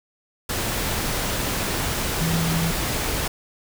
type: tone in noise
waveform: sine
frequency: 164.81 Hz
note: E3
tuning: in tune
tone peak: -21 dBFS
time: 2.21-2.71 s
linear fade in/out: 5 ms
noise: pink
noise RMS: -25 dBFS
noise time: 0.49-3.28 s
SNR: +1 dB
effects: none